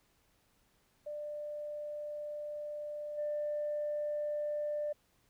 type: tone with level steps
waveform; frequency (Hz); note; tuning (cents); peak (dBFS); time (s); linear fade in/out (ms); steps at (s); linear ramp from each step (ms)
sine; 594; D5; +20; -38 / -32; 1.06-4.93; 10; 3.17; 20
effects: tanh soft clip ceiling -28 dBFS + pink hiss -72 dBFS RMS until 5.29 s